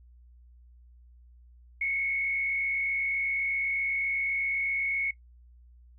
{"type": "tone with frequency modulation", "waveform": "sine", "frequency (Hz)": 2200, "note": "C#7", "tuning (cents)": -14, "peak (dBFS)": -26, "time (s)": [1.81, 5.11], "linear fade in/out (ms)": 5, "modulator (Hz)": 67.8, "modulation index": 0.58, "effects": ["noise-tail reverb RT60 0.1 s tail -19 dB re dry", "added 60 Hz sine -52 dBFS peak until 5.98 s"]}